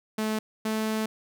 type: tone pair in turn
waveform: sawtooth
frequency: 216.9 / 218.3 Hz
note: A3 / A3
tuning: -25 / -13 cents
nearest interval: unison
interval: 12 cents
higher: second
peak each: -22 dBFS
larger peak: neither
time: 0.18-0.39 / 0.65-1.06 s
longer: second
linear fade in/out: 5 ms
effects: none